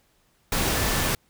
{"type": "tone in noise", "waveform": "sine", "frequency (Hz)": 1760, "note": "A6", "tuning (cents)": 0, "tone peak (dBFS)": -35, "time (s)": [0.75, 1.09], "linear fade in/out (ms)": 2, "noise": "pink", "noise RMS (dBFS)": -24, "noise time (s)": [0.52, 1.15], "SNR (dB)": -14, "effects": ["pink hiss -65 dBFS RMS until 1.29 s"]}